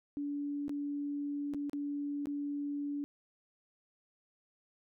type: tone with dropouts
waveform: sine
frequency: 287.6 Hz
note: D4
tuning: 36 cents flat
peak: -34 dBFS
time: 0.17-3.04 s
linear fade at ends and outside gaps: 0 ms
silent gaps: 0.681-0.694 / 1.537-1.545 / 1.696-1.732 / 2.257-2.27 s
effects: none